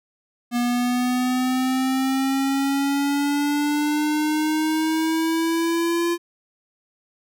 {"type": "exponential sweep", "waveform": "square", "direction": "up", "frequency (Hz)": [240, 344.2], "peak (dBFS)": -20, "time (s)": [0.51, 6.18], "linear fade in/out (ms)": 50, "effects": []}